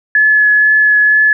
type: tone with vibrato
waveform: sine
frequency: 1709 Hz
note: G#6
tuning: 49 cents sharp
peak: -6 dBFS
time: 0.15-1.33 s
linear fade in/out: 2 ms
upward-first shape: triangle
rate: 2.1 Hz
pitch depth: 13 cents each way
effects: none